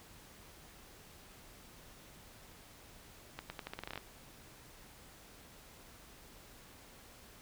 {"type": "accelerating click train", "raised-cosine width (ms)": 0.3, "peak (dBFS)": -25, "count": 12, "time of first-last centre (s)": [3.39, 3.976], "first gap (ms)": 110, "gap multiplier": 0.84, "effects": ["pink hiss -57 dBFS RMS until 7.41 s"]}